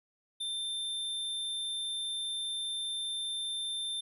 square tone, 3575 Hz, A7, 27 cents sharp, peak -34 dBFS, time 0.4-4.01 s, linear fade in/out 10 ms, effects resampled to 32000 Hz

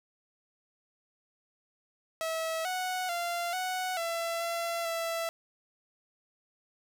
sawtooth tone with pitch steps, 648 / 738 / 691 / 740 / 671 / 677 / 665 Hz, E5 / F#5 / F5 / F#5 / E5 / E5 / E5, -30 / -5 / -19 / 0 / +31 / +46 / +15 cents, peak -27 dBFS, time 2.21-5.29 s, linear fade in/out 0 ms, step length 440 ms, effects none

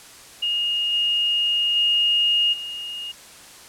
sine tone with level steps, 2850 Hz, F7, 34 cents sharp, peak -20 / -18 / -16 / -29 dBFS, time 0.42-3.12 s, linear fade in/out 10 ms, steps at 0.92 / 1.75 / 2.52 s, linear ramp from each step 20 ms, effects white hiss -44 dBFS RMS until 3.68 s + low-pass 10000 Hz 12 dB/octave

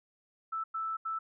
sine tone bursts at uneven times, 1318.5 Hz, E6, in tune, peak -32 dBFS, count 3, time 0.52-0.64 / 0.74-0.97 / 1.05-1.19 s, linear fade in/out 10 ms, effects none

